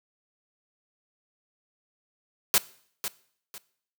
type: noise with echo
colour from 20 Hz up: white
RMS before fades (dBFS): -20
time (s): 2.54-2.58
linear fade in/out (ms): 0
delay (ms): 500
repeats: 2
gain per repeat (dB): -11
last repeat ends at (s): 3.58
effects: noise-tail reverb RT60 0.6 s tail -20 dB re dry + high-pass 150 Hz 12 dB/octave